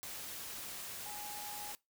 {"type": "tone in noise", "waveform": "sine", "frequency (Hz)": 830.6, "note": "G#5", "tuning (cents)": 0, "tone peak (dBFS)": -47, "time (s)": [1.06, 1.72], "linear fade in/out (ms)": 0, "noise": "white", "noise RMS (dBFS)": -45, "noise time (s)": [0.03, 1.75], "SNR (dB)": -5, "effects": ["noise-tail reverb RT60 0.2 s tail -22 dB re dry"]}